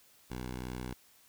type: tone with vibrato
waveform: 10% pulse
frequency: 62.4 Hz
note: B1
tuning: 19 cents sharp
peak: -30 dBFS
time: 0.3-0.94 s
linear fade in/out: 10 ms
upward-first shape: triangle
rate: 16 Hz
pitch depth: 19 cents each way
effects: white hiss -63 dBFS RMS until 1.28 s